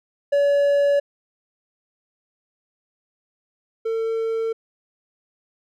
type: tone pair in turn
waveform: triangle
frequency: 569 / 450.5 Hz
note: C#5 / A4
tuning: +45 / +41 cents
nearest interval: major third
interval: 404 cents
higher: first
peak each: -13 / -19 dBFS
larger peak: first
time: 0.32-1 / 3.85-4.53 s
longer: neither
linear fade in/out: 10 ms
effects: none